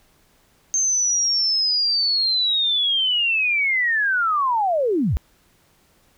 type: linear sweep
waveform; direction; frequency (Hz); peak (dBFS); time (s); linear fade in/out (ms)
sine; down; 6360 to 44.22; -17; 0.74-5.17; 0
effects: pink hiss -59 dBFS RMS until 6.17 s